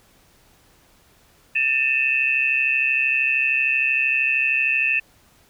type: tone cluster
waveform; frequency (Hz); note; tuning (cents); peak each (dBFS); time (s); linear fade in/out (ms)
sine; 1788 / 2540 / 2673; A6 / D#7 / E7; +27 / +35 / +23; -27 / -20 / -21; 1.55-5; 10
effects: pink hiss -56 dBFS RMS until 5.49 s